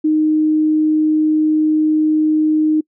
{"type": "tone", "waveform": "sine", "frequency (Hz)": 309.2, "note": "D#4", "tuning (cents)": -11, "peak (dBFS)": -11, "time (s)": [0.04, 2.81], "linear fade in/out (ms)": 10, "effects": ["noise-tail reverb RT60 0.1 s tail -26 dB re dry"]}